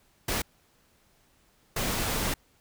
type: noise bursts at uneven times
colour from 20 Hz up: pink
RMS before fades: -29 dBFS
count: 2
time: 0.28-0.42 / 1.76-2.34 s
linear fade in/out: 5 ms
effects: pink hiss -65 dBFS RMS until 2.6 s